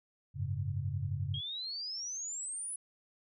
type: chord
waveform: sine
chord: F# suspended second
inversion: none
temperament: equal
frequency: 92.5 / 103.83 / 138.59 Hz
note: F#2 / G#2 / C#3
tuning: 0 / 0 / 0 cents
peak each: -37 dBFS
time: 0.34-1.41 s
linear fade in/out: 50 ms
type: exponential sweep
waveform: sine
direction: up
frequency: 3210 to 10270 Hz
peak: -37 dBFS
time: 1.34-2.76 s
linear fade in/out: 2 ms
effects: none